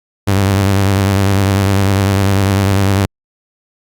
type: tone with vibrato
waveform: sawtooth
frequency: 98 Hz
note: G2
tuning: in tune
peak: -6 dBFS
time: 0.27-3.06 s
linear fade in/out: 10 ms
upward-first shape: sine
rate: 10 Hz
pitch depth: 54 cents each way
effects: Opus 48 kbps